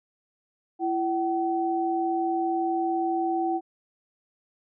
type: tone pair together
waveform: sine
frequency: 335.7 / 760.8 Hz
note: E4 / F#5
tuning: +32 / +48 cents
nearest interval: octave + major second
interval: 1416 cents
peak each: -26 dBFS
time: 0.79-3.61 s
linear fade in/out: 50 ms
effects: none